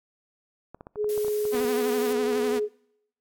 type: clicks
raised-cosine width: 1 ms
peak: -27 dBFS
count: 12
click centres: 0.746 / 0.809 / 0.869 / 0.958 / 1.044 / 1.178 / 1.247 / 1.282 / 1.453 / 1.55 / 1.603 / 1.648 s
type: tone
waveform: sine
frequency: 420.9 Hz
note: G#4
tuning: 23 cents sharp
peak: -23 dBFS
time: 0.96-2.69 s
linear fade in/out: 50 ms
type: noise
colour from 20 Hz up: blue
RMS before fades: -40 dBFS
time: 1.09-2.13 s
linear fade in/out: 0 ms
type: tone with vibrato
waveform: sawtooth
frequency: 247.8 Hz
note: B3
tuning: 6 cents sharp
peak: -24 dBFS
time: 1.52-2.6 s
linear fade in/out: 20 ms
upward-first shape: triangle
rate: 12 Hz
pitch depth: 72 cents each way
effects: noise-tail reverb RT60 0.8 s tail -25 dB re dry + AAC 64 kbps